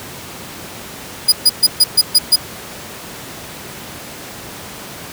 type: tone bursts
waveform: sawtooth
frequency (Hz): 4921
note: D#8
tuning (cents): -20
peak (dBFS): -3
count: 7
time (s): 1.28-2.361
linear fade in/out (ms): 10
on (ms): 43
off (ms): 130
effects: pink hiss -31 dBFS RMS until 5.12 s + high-pass 100 Hz 12 dB/octave